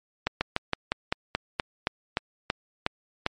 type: slowing click train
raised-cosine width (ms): 0.3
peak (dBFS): -8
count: 13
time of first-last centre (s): 0.27-3.264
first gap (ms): 140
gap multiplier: 1.1
effects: MP3 48 kbps